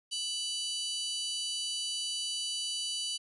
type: harmonic tone with a mistuned harmonic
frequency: 990 Hz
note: B5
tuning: 4 cents sharp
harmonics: 3 / 4 / 5 / 6 / 7 / 8 / 9 / 10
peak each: -36 / -44 / -38 / -44 / -46 / -51 / -44 / -43 dBFS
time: 0.11-3.18 s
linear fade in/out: 20 ms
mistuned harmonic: 5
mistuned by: -120 cents
effects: none